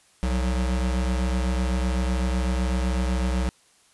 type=tone pair together; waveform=square; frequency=63.38 / 182.2 Hz; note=B1 / F#3; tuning=+46 / -26 cents; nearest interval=octave + tritone; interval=1828 cents; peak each=-23 / -31 dBFS; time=0.23-3.49 s; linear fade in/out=0 ms; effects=white hiss -59 dBFS RMS until 3.93 s + resampled to 24000 Hz